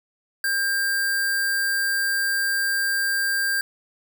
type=tone with sample-and-hold; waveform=sine; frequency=1600 Hz; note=G6; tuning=35 cents sharp; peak=-20 dBFS; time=0.44-3.61 s; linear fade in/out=2 ms; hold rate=6300 Hz; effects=none